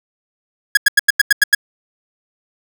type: tone bursts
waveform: 45% pulse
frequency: 1664 Hz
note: G#6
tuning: 3 cents sharp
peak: -6 dBFS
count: 8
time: 0.75-1.549 s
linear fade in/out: 5 ms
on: 22 ms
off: 89 ms
effects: none